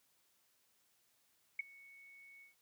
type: tone with ADSR envelope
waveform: sine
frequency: 2217 Hz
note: C#7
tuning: in tune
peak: -32 dBFS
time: 1.59-2.55 s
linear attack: 5 ms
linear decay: 16 ms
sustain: -24 dB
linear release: 130 ms
effects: white hiss -75 dBFS RMS until 2.61 s + high-pass 60 Hz 12 dB/octave